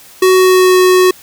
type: tone with pitch glide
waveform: square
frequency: 372.8 to 368.1 Hz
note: F#4 to F#4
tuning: +13 to -9 cents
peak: -6 dBFS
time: 0.22-1.11 s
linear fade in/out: 5 ms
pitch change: -22 cents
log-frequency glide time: 0.34-0.79 s
effects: white hiss -39 dBFS RMS until 1.22 s